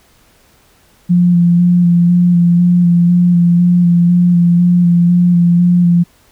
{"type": "tone with vibrato", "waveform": "sine", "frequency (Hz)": 174.61, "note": "F3", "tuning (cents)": 0, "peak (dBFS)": -6, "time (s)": [1.09, 6.04], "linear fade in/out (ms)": 20, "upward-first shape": "square", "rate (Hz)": 2, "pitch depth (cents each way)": 17, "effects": ["pink hiss -50 dBFS RMS until 6.31 s"]}